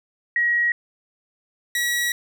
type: tone pair in turn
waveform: sine / sawtooth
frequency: 1902 / 1923 Hz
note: A#6 / B6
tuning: +34 / -47 cents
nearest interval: unison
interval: 19 cents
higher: second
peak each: -17 dBFS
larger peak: neither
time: 0.36-0.72 / 1.75-2.12 s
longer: second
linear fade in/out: 2 ms
effects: none